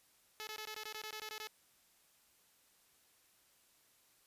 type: tone bursts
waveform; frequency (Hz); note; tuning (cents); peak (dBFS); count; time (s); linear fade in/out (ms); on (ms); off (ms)
5% pulse; 431.2; A4; -35; -32; 12; 0.4-1.472; 0; 71; 20
effects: white hiss -70 dBFS RMS until 4.26 s + resampled to 32000 Hz